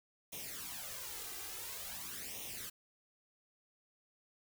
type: noise with flanger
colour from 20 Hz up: white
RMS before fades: -45 dBFS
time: 0.32-2.7 s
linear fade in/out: 10 ms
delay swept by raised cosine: 0.32 to 2.52 ms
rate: 0.48 Hz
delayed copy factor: +0.75
effects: none